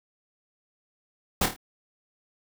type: noise with echo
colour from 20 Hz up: pink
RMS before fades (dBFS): -23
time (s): 1.41-1.46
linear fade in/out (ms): 5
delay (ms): 26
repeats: 4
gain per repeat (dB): -6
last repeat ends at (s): 1.564
effects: none